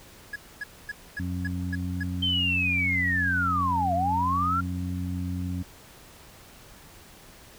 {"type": "tone bursts", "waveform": "triangle", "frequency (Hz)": 1678, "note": "G#6", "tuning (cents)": 17, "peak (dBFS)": -28, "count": 7, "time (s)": [0.33, 2.033], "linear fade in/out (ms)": 5, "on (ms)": 29, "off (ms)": 250}
{"type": "harmonic tone", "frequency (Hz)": 90.2, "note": "F#2", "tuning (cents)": -44, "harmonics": [1, 2, 3], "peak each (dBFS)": [-30, -33, -35], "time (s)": [1.19, 5.63], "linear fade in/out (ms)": 10}
{"type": "linear two-way sweep", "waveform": "sine", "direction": "down then up", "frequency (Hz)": [3136, 668, 1393], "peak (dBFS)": -23, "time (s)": [2.22, 4.61], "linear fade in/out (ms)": 10, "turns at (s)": 3.94}
{"effects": ["pink hiss -50 dBFS RMS until 7.58 s"]}